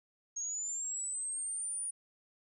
sine linear sweep, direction up, 6520 to 9610 Hz, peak -35 dBFS, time 0.36-1.91 s, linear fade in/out 10 ms, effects none

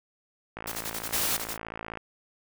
click train, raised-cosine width 0.5 ms, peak -21 dBFS, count 79, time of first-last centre 0.57-1.973 s, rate 55.6 Hz
white noise with tremolo, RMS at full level -34 dBFS, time 0.67-1.57 s, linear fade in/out 5 ms, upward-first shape square, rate 11 Hz, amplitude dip 70%
white noise, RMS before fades -28 dBFS, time 1.13-1.37 s, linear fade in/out 5 ms
effects none

